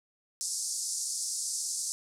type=band-pass noise; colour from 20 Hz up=white; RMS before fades=-34 dBFS; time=0.41-1.92 s; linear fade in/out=0 ms; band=4900 to 9700 Hz; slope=48 dB/octave; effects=none